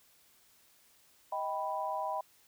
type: chord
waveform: sine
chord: Eb augmented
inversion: none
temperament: equal with one note detuned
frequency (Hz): 629.5 / 784 / 987.8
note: Eb5 / G5 / B5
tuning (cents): +20 / 0 / 0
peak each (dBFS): -38 / -37 / -36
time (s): 1.32-2.21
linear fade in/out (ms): 5
effects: white hiss -65 dBFS RMS until 2.47 s